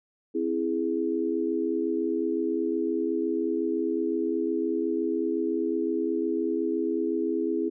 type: chord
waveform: sine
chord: C augmented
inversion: none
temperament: equal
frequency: 261.6 / 329.6 / 415.3 Hz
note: C4 / E4 / G#4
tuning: 0 / 0 / 0 cents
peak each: -31 / -27 / -29 dBFS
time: 0.34-7.7 s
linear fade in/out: 20 ms
effects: none